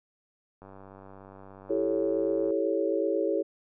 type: click train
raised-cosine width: 1 ms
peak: -34 dBFS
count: 184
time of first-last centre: 0.62-2.507 s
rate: 97 Hz
type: chord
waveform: sine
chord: A dominant seventh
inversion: second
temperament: equal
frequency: 329.6 / 392 / 440 / 554.4 Hz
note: E4 / G4 / A4 / C#5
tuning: 0 / 0 / 0 / 0 cents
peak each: -30 dBFS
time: 1.69-3.43 s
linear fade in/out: 20 ms
effects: none